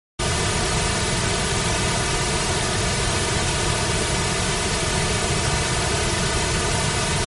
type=noise with comb filter; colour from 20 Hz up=pink; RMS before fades=-21 dBFS; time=0.19-7.25 s; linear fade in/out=10 ms; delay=3.7 ms; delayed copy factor=-0.8; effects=MP3 48 kbps